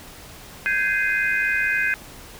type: chord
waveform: sine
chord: Ab major seventh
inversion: third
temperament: just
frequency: 1557.4 / 1661.2 / 2077 / 2492 Hz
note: G6 / Ab6 / C7 / Eb7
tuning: -12 / 0 / -13 / +2 cents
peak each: -23 / -25 / -26 / -25 dBFS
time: 0.66-1.94 s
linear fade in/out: 0 ms
effects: pink hiss -42 dBFS RMS until 2.39 s